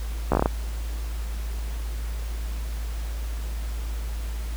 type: slowing click train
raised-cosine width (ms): 1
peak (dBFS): -6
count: 7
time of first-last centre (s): 0.32-0.459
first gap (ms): 14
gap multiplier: 1.2
effects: added 55 Hz sine -27 dBFS peak until 4.56 s + pink hiss -43 dBFS RMS until 4.56 s